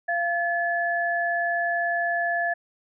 sine tone pair together, 689.5 / 1721 Hz, F5 / A6, -22 / -39 cents, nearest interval octave + major third, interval 1583 cents, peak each -25 dBFS, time 0.08-2.54 s, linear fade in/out 10 ms, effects none

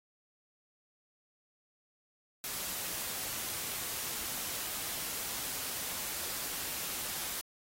white noise, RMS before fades -38 dBFS, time 2.44-7.41 s, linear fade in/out 0 ms, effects AAC 48 kbps

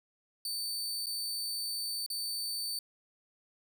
sawtooth tone with dropouts, 4555 Hz, C#8, 46 cents sharp, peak -31 dBFS, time 0.45-2.79 s, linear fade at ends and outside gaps 2 ms, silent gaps 1.06-1.067 / 2.063-2.101 s, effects none

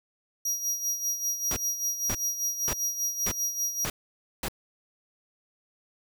40% pulse tone with tremolo, 5740 Hz, F8, 47 cents sharp, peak -24 dBFS, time 0.45-3.85 s, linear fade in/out 5 ms, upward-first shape sine, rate 5.1 Hz, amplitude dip 65%
pink noise bursts, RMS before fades -31 dBFS, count 6, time 1.51-4.484 s, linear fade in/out 2 ms, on 54 ms, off 530 ms
effects none

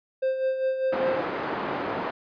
triangle tone with tremolo, 525 Hz, C5, 6 cents sharp, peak -19 dBFS, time 0.22-1.21 s, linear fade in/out 10 ms, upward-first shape sine, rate 5 Hz, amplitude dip 55%
pink band-pass noise, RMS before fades -30 dBFS, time 0.92-2.11 s, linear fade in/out 10 ms, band 300 to 1400 Hz, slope 12 dB/octave
effects resampled to 11025 Hz

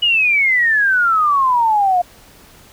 sine exponential sweep, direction down, 2937 to 698.5 Hz, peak -11 dBFS, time 0.02-2.02 s, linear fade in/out 10 ms, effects pink hiss -45 dBFS RMS until 2.72 s

